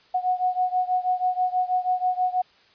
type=beating tone pair; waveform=sine; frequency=731 / 737.2 Hz; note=F#5 / F#5; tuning=-21 / -7 cents; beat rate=6.2 Hz; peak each=-23 / -25 dBFS; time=0.14-2.42 s; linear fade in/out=10 ms; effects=white hiss -57 dBFS RMS until 2.74 s + resampled to 11025 Hz